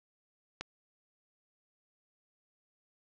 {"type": "click", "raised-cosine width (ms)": 0.2, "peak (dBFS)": -19, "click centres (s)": 0.61, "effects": ["low-pass 6000 Hz 12 dB/octave"]}